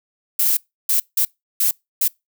violet noise bursts at uneven times, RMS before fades -17 dBFS, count 5, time 0.39-0.57 / 0.89-1 / 1.17-1.25 / 1.6-1.71 / 2.01-2.08 s, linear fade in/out 5 ms, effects noise-tail reverb RT60 0.2 s tail -25 dB re dry

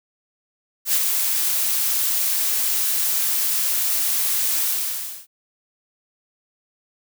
blue noise with ADSR envelope, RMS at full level -17 dBFS, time 0.85-5.27 s, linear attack 88 ms, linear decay 53 ms, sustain -4 dB, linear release 630 ms, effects none

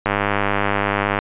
click train, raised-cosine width 0.5 ms, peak -3 dBFS, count 115, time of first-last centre 0.06-1.189 s, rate 101 Hz, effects resampled to 8000 Hz

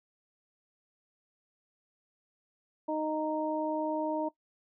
harmonic tone, 309.7 Hz, D#4, 8 cents flat, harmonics 1 / 2 / 3, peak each -33 / -33 / -35 dBFS, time 2.88-4.29 s, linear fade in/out 10 ms, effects noise-tail reverb RT60 0.1 s tail -18 dB re dry

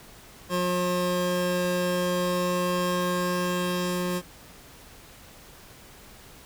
25% pulse tone pair together, 179.07 / 537 Hz, F3 / C5, +44 / +45 cents, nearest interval octave + perfect fifth, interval 1901 cents, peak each -23 / -24 dBFS, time 0.49-4.22 s, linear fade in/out 50 ms, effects pink hiss -49 dBFS RMS until 6.45 s

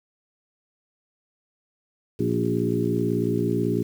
harmonic tone with a mistuned harmonic, 58.2 Hz, A#1, 2 cents flat, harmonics 2 / 3 / 4 / 5 / 6 / 7, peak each -28 / -28 / -28 / -28 / -28 / -28 dBFS, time 2.19-3.83 s, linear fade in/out 10 ms, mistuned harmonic 6, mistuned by +37 cents, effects 8-bit

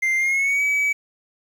triangle tone with pitch glide, 2093 to 2282 Hz, C7 to C#7, 0 to +50 cents, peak -16 dBFS, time 0.02-0.93 s, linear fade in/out 10 ms, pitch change +150 cents, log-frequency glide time 0.17-0.63 s, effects 8-bit

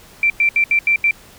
sine tone bursts at uneven times, 2349 Hz, D7, in tune, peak -11 dBFS, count 6, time 0.23-0.3 / 0.4-0.49 / 0.56-0.64 / 0.71-0.79 / 0.87-0.96 / 1.04-1.11 s, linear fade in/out 2 ms, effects pink hiss -44 dBFS RMS until 1.38 s

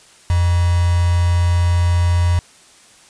sine tone with quantisation, 87.31 Hz, F2, in tune, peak -12 dBFS, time 0.3-2.39 s, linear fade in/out 0 ms, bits 4, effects white hiss -47 dBFS RMS until 3.09 s + resampled to 22050 Hz

